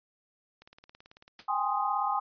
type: click train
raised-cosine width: 0.2 ms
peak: -34 dBFS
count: 13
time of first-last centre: 0.62-1.279 s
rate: 18.2 Hz
type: noise with exponential decay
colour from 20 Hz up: white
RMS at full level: -40 dBFS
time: 1.39-1.49 s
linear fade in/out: 1 ms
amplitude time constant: 20 ms
type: chord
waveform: sine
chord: Ab major seventh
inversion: third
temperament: equal with one note detuned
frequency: 793.6 / 830.6 / 1046.5 / 1244.5 Hz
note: G5 / Ab5 / C6 / Eb6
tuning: +21 / 0 / 0 / 0 cents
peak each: -32 dBFS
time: 1.48-2.2 s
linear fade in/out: 10 ms
effects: resampled to 11025 Hz